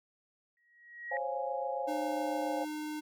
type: tone with exponential growth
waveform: sine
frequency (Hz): 1900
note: A#6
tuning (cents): +33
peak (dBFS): -33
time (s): 0.57-1.17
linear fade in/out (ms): 1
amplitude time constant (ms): 130
type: chord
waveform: sine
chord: Db major seventh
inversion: third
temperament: equal with one note detuned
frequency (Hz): 527.2 / 554.4 / 698.5 / 830.6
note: C5 / Db5 / F5 / Ab5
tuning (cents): +13 / 0 / 0 / 0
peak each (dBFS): -37 / -39 / -40 / -37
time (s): 1.11-2.65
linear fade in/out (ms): 10
type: tone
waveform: square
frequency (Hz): 304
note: D#4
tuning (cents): -40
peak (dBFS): -37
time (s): 1.87-3.01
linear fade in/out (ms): 20
effects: none